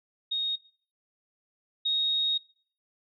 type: tone pair in turn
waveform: sine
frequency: 3729 / 3750 Hz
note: A#7 / A#7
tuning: 0 / +10 cents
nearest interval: unison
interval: 10 cents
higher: second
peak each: -26 / -24 dBFS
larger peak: second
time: 0.31-0.56 / 1.85-2.38 s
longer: second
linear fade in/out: 10 ms
effects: noise-tail reverb RT60 0.5 s tail -21 dB re dry